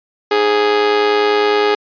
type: tone with amplitude modulation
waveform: sawtooth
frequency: 415.3 Hz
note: G#4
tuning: in tune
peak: -5 dBFS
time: 0.31-1.75 s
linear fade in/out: 5 ms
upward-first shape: sine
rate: 110 Hz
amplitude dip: 55%
effects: resampled to 11025 Hz